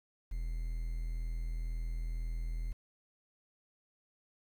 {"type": "tone with quantisation", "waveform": "triangle", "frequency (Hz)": 41, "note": "E1", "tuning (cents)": -9, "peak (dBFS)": -32, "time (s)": [0.31, 2.73], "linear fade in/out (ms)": 10, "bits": 10, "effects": []}